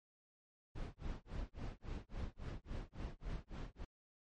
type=noise with tremolo; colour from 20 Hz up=brown; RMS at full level=-42 dBFS; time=0.75-3.85 s; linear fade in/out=10 ms; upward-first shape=sine; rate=3.6 Hz; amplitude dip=100%; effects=low-pass 5000 Hz 12 dB/octave + MP3 48 kbps